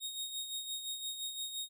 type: tone with tremolo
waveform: sawtooth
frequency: 3733 Hz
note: A#7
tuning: 2 cents sharp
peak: -33 dBFS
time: 0-1.69 s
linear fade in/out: 50 ms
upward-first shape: sine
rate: 5.8 Hz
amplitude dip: 55%
effects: none